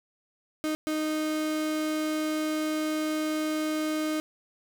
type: tone bursts at uneven times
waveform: 35% pulse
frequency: 309.5 Hz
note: D#4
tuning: 9 cents flat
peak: -25 dBFS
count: 2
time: 0.64-0.75 / 0.87-4.2 s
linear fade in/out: 0 ms
effects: 11-bit